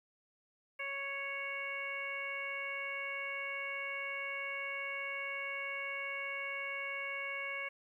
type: harmonic tone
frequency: 554.4 Hz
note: C#5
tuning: in tune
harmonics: 1 / 2 / 3 / 4 / 5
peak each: -47 / -47 / -46 / -39 / -47 dBFS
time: 0.79-7.69 s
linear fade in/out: 10 ms
effects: 12-bit